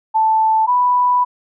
sine tone pair in turn, 880 / 987.8 Hz, A5 / B5, 0 / 0 cents, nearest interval major second, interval 200 cents, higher second, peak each -11 dBFS, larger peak neither, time 0.14-0.67 / 0.67-1.25 s, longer second, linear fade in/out 20 ms, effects none

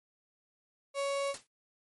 35% pulse tone, 557 Hz, C#5, 8 cents sharp, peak -29 dBFS, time 0.94-1.35 s, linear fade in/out 50 ms
white noise with exponential decay, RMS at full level -37 dBFS, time 1.34-1.47 s, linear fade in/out 2 ms, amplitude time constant 27 ms
effects MP3 48 kbps

